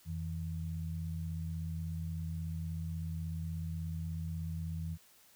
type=tone pair together; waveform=sine; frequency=86.1 / 162.54 Hz; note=F2 / E3; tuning=-24 / -24 cents; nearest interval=major seventh; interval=1100 cents; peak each=-38 / -39 dBFS; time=0.05-4.98 s; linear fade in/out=50 ms; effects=white hiss -63 dBFS RMS until 5.35 s